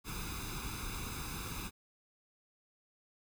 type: noise with comb filter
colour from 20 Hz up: pink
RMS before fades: -41 dBFS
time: 0.04-1.71 s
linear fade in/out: 50 ms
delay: 0.8 ms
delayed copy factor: +0.8
effects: none